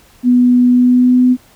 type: tone with pitch glide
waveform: sine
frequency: 246.9 to 251.4 Hz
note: B3 to B3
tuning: 0 to +31 cents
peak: -6 dBFS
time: 0.23-1.37 s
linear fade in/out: 50 ms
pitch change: +31 cents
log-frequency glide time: 0.7-1.26 s
effects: pink hiss -47 dBFS RMS until 1.55 s